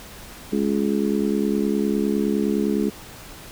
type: harmonic tone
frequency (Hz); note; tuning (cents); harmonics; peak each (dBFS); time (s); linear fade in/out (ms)
69.8; C#2; +13; 3 / 4 / 5 / 6; -22 / -25 / -26 / -26; 0.52-2.9; 10
effects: pink hiss -41 dBFS RMS until 3.51 s